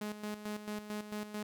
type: tone with tremolo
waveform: sawtooth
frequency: 210.2 Hz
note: G#3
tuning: 21 cents sharp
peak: -33 dBFS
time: 0.01-1.43 s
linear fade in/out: 5 ms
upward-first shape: square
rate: 4.5 Hz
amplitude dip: 65%
effects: none